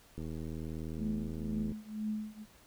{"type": "click train", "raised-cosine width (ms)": 3, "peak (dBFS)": -29, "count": 124, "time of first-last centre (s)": [0.18, 1.719], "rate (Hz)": 79.9}
{"type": "tone with tremolo", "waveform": "sine", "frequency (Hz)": 214.3, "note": "A3", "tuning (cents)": -45, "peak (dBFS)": -31, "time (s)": [0.97, 2.46], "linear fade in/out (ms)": 50, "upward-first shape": "triangle", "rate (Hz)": 2, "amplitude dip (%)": 95}
{"effects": ["pink hiss -61 dBFS RMS until 2.66 s"]}